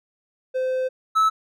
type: tone pair in turn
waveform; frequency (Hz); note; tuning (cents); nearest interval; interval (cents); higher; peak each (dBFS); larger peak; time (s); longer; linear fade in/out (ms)
triangle; 516 / 1303.5; C5 / E6; -24 / -20; octave + major third; 1604; second; -19 / -13; second; 0.54-0.89 / 1.15-1.3; first; 20
effects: none